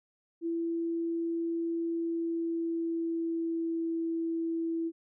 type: tone with pitch glide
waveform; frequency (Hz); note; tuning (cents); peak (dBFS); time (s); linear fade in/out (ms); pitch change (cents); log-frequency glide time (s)
sine; 334.1 to 330.1; E4 to E4; +23 to +2; -29; 0.41-4.92; 50; -21; 1.86-3.89
effects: none